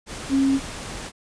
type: tone in noise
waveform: sine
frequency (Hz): 271.3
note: C#4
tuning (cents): -37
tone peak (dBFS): -16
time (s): 0.29-0.6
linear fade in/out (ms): 50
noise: pink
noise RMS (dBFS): -34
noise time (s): 0.06-1.12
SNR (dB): +15
effects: resampled to 22050 Hz